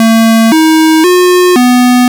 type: tone with pitch steps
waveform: square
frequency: 225.5 / 317.3 / 360.4 / 247.9 Hz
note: A3 / D#4 / F#4 / B3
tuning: +43 / +34 / -45 / +7 cents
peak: -4 dBFS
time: 0-2.08 s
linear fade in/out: 2 ms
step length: 520 ms
effects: none